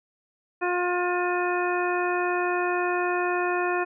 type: harmonic tone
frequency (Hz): 356.2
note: F4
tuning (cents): +34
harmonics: 1 / 2 / 3 / 4 / 5 / 7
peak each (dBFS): -26 / -29 / -31 / -32 / -33 / -34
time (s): 0.61-3.85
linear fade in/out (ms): 20
effects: none